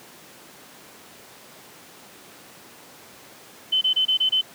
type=tone bursts; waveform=sine; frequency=3052 Hz; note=G7; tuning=47 cents flat; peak=-17 dBFS; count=6; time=3.72-4.414 s; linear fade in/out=10 ms; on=94 ms; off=26 ms; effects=pink hiss -46 dBFS RMS until 4.54 s + high-pass 200 Hz 12 dB/octave